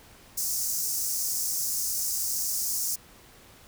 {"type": "high-pass noise", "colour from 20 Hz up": "pink", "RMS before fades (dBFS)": -29, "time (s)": [0.37, 2.96], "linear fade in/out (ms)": 10, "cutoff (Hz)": 5300, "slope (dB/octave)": 48, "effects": ["pink hiss -53 dBFS RMS until 3.67 s"]}